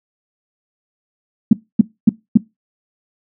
sine tone bursts, 220 Hz, A3, in tune, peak -3 dBFS, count 4, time 1.51-2.374 s, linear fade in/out 5 ms, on 21 ms, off 260 ms, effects noise-tail reverb RT60 0.2 s tail -21 dB re dry

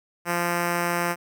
5% pulse tone with notch filter, 173.3 Hz, F3, 13 cents flat, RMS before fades -25 dBFS, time 0.25-1.16 s, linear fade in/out 50 ms, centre 4400 Hz, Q 2, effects none

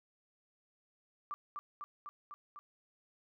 sine tone with echo, 1174.7 Hz, D6, in tune, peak -37 dBFS, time 1.31-1.34 s, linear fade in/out 0 ms, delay 250 ms, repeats 5, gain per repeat -2 dB, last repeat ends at 2.59 s, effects none

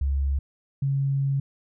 sine tone pair in turn, 69 / 137.73 Hz, C#2 / C#3, -7 / -11 cents, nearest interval octave, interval 1196 cents, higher second, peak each -21 dBFS, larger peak neither, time 0.01-0.39 / 0.82-1.4 s, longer second, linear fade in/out 5 ms, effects none

